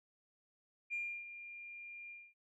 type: tone with ADSR envelope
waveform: sine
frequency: 2400 Hz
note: D7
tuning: 37 cents sharp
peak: -35 dBFS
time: 0.9-2.34 s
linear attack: 33 ms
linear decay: 310 ms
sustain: -12 dB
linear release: 240 ms
effects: tanh soft clip ceiling -31 dBFS